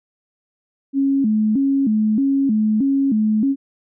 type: tone with vibrato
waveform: sine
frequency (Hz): 243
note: B3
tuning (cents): -28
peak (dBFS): -14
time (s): 0.93-3.56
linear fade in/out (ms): 50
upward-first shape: square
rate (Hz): 1.6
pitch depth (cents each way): 210
effects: none